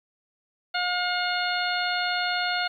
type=harmonic tone; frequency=716 Hz; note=F5; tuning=43 cents sharp; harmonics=1 / 2 / 3 / 4 / 5 / 6; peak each=-29 / -28 / -33 / -34 / -35 / -32 dBFS; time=0.74-2.68 s; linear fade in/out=10 ms; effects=10-bit

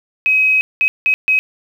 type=tone bursts at uneven times; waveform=sine; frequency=2539 Hz; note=D#7; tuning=34 cents sharp; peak=-10 dBFS; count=4; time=0.26-0.61 / 0.81-0.88 / 1.06-1.14 / 1.28-1.39 s; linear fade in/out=0 ms; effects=7-bit

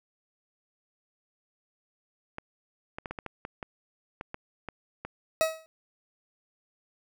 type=clicks; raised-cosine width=0.5 ms; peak=-21 dBFS; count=12; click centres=2.384 / 2.985 / 3.058 / 3.11 / 3.188 / 3.263 / 3.451 / 3.628 / 4.211 / 4.344 / 4.687 / 5.05 s
type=tone with exponential decay; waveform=40% pulse; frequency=640 Hz; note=D#5; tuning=49 cents sharp; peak=-18 dBFS; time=5.41-5.66 s; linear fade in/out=0 ms; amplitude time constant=54 ms
effects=none

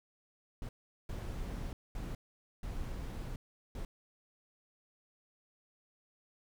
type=noise bursts at uneven times; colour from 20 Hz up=brown; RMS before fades=-40 dBFS; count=5; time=0.62-0.69 / 1.09-1.73 / 1.95-2.15 / 2.63-3.36 / 3.75-3.85 s; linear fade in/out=2 ms; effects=none

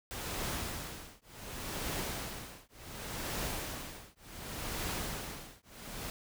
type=noise with tremolo; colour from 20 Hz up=pink; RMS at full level=-36 dBFS; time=0.11-6.1 s; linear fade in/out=0 ms; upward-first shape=triangle; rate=0.68 Hz; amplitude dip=100%; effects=none

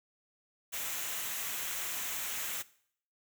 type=noise with comb filter; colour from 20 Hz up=white; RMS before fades=-37 dBFS; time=0.72-2.63 s; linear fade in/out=20 ms; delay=0.21 ms; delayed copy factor=-0.5; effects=noise-tail reverb RT60 0.6 s tail -19 dB re dry

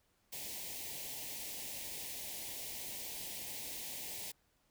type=band-stop noise; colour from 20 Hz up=white; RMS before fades=-44 dBFS; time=0.32-4.32 s; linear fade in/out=10 ms; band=930 to 1900 Hz; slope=48 dB/octave; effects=pink hiss -75 dBFS RMS until 4.7 s

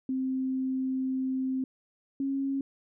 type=tone pair in turn; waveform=sine; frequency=261.6 / 273 Hz; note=C4 / C#4; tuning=0 / -26 cents; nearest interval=minor second; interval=74 cents; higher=second; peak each=-27 / -27 dBFS; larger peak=neither; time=0.09-1.64 / 2.2-2.61 s; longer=first; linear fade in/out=2 ms; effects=none

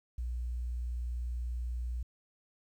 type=tone; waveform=sine; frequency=60.3 Hz; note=B1; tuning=41 cents flat; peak=-33 dBFS; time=0.18-2.03 s; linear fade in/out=5 ms; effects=11-bit

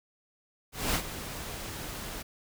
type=noise with ADSR envelope; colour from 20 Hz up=pink; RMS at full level=-27 dBFS; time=0.72-2.23 s; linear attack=220 ms; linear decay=79 ms; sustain=-12 dB; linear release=16 ms; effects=none

